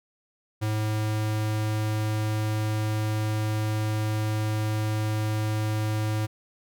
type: tone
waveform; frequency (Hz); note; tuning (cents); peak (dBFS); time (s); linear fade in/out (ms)
square; 107.7; A2; -37; -25; 0.61-6.27; 20
effects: none